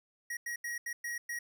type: tone bursts at uneven times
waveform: square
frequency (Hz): 1897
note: A#6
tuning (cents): +30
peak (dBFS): -36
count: 6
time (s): 0.3-0.37 / 0.46-0.56 / 0.64-0.78 / 0.86-0.93 / 1.04-1.18 / 1.29-1.39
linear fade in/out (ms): 5
effects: none